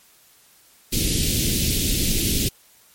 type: band-stop noise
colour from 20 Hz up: pink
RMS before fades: -21 dBFS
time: 0.92-2.49 s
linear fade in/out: 10 ms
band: 370 to 2800 Hz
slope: 24 dB/octave
effects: white hiss -54 dBFS RMS until 2.94 s + MP3 64 kbps